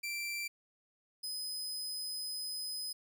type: tone pair in turn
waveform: sawtooth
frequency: 2349 / 5031 Hz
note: D7 / D#8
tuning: 0 / +18 cents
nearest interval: octave + minor second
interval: 1318 cents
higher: second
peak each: -33 / -35 dBFS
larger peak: first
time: 0.03-0.48 / 1.23-2.93 s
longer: second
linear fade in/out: 10 ms
effects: none